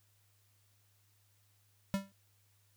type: tone with exponential decay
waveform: square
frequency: 196 Hz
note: G3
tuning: in tune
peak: -28 dBFS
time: 1.94-2.12 s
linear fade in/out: 0 ms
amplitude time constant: 37 ms
effects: added 101 Hz sine -70 dBFS peak until 2.76 s + white hiss -73 dBFS RMS until 2.76 s